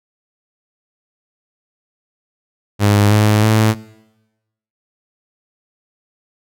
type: tone with pitch steps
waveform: sawtooth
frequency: 102.9 / 106.1 / 109.4 Hz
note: G#2 / G#2 / A2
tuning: -16 / +38 / -9 cents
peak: -6 dBFS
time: 2.79-3.75 s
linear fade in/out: 50 ms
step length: 320 ms
effects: noise-tail reverb RT60 1.0 s tail -21 dB re dry